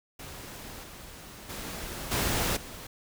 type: noise with level steps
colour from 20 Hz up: pink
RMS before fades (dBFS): -43 / -46 / -38 / -28 / -43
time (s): 0.19-2.87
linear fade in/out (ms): 5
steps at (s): 0.83 / 1.49 / 2.11 / 2.56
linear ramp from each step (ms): 10
effects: none